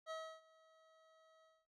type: tone with ADSR envelope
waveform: 25% pulse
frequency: 641 Hz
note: E5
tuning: 49 cents flat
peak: -39 dBFS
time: 0.06-1.67 s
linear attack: 47 ms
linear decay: 300 ms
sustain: -24 dB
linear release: 230 ms
effects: low-pass 5000 Hz 12 dB/octave